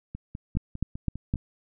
two click trains, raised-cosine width 5 ms, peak -23 / -13 dBFS, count 7 / 4, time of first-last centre 0.15-1.357 / 0.57-1.339 s, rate 4.97 / 3.9 Hz, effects none

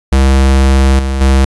square tone with level steps, 66.9 Hz, C2, 39 cents sharp, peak -6 / -13 / -6 dBFS, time 0.12-1.45 s, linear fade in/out 5 ms, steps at 0.99 / 1.21 s, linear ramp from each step 2 ms, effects resampled to 24000 Hz + 8-bit

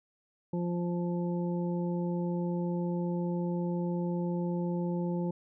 harmonic tone, 174.5 Hz, F3, 1 cent flat, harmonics 1 / 2 / 3 / 5, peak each -30 / -36 / -40 / -44 dBFS, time 0.53-5.31 s, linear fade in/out 5 ms, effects none

